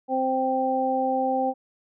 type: harmonic tone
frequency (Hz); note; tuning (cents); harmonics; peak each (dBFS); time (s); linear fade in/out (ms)
261.4; C4; -1; 1 / 2 / 3; -28 / -26 / -24; 0.08-1.54; 50
effects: none